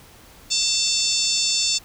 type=harmonic tone; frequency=892 Hz; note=A5; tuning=23 cents sharp; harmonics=3 / 4 / 5 / 6 / 7 / 8 / 9; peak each=-31 / -26 / -24 / -25 / -29 / -25 / -33 dBFS; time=0.5-1.79 s; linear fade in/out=20 ms; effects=pink hiss -48 dBFS RMS until 1.84 s